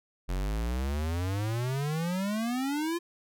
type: exponential sweep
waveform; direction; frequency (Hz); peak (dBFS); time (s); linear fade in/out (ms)
square; up; 43.65 to 350.2; -29; 0.28-2.99; 20
effects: none